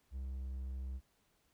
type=tone with pitch glide; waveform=triangle; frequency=65.8 to 65.23 Hz; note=C2 to C2; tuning=+10 to -5 cents; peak=-37 dBFS; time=0.11-1.01 s; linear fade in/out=50 ms; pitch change=-15 cents; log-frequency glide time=0.24-0.47 s; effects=pink hiss -75 dBFS RMS until 1.53 s